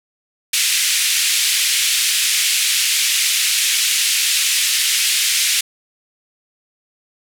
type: band-pass noise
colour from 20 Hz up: pink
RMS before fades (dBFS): -17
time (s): 0.53-5.61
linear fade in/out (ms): 5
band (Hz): 2300 to 12000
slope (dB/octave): 24
effects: none